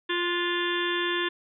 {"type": "harmonic tone with a mistuned harmonic", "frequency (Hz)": 349.2, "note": "F4", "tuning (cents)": 0, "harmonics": [1, 3, 4, 5, 6, 7, 8, 9, 10], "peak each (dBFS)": [-29, -33, -39, -30, -41, -41, -37, -38, -33], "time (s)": [0.09, 1.29], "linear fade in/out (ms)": 10, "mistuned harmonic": 4, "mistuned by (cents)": 48, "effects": []}